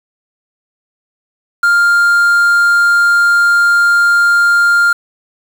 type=tone with quantisation; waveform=triangle; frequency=1400 Hz; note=F6; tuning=4 cents sharp; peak=-5 dBFS; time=1.63-4.93 s; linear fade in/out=5 ms; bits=5; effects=none